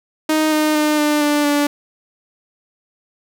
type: tone with pitch steps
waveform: sawtooth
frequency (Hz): 311.1 / 306.8 / 302.6 / 298.4 / 294.3 / 290.3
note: D#4 / D#4 / D#4 / D4 / D4 / D4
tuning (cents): 0 / -24 / -48 / +28 / +4 / -20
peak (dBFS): -10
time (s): 0.29-1.67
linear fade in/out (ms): 5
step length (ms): 230
effects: none